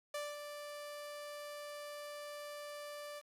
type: tone with ADSR envelope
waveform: sawtooth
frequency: 587 Hz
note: D5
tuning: 1 cent flat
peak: -34 dBFS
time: 0.14-3.22 s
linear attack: 5 ms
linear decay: 210 ms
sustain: -7 dB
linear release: 41 ms
effects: resampled to 32000 Hz + 10-bit